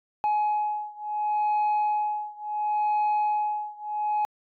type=beating tone pair; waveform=sine; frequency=842 / 842.71 Hz; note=G#5 / G#5; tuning=+24 / +25 cents; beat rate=0.71 Hz; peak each=-24 / -25 dBFS; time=0.24-4.25 s; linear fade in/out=0 ms; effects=tanh soft clip ceiling -20 dBFS